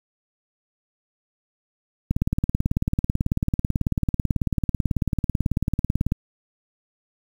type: click train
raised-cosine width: 5 ms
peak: -8 dBFS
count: 74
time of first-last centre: 2.11-6.121 s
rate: 18.2 Hz
effects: 7-bit